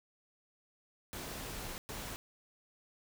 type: noise bursts at uneven times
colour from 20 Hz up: pink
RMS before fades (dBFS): -43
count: 2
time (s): 1.13-1.78 / 1.89-2.16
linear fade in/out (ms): 0
effects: none